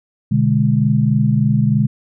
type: chord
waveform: sine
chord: G# diminished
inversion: first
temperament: equal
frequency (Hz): 123.47 / 146.83 / 207.7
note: B2 / D3 / G#3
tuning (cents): 0 / 0 / 0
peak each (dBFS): -16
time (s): 0.31-1.87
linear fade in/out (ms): 10
effects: none